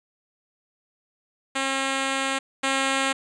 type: tone pair in turn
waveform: 5% pulse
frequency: 269.6 / 269.6 Hz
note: C#4 / C#4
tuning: -48 / -48 cents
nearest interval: unison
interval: 0 cents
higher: neither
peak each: -12 / -10 dBFS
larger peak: second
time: 1.55-2.39 / 2.63-3.13 s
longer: first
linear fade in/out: 10 ms
effects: resampled to 22050 Hz